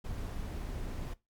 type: noise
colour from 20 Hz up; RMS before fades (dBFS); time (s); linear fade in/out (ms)
brown; -38; 0.04-1.14; 10
effects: noise-tail reverb RT60 0.2 s tail -18 dB re dry + MP3 96 kbps